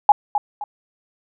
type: tone with echo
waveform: sine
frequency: 830.6 Hz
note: G#5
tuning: in tune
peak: -5 dBFS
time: 0.09-0.12 s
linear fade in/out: 2 ms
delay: 260 ms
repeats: 2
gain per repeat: -10 dB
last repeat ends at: 0.64 s
effects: none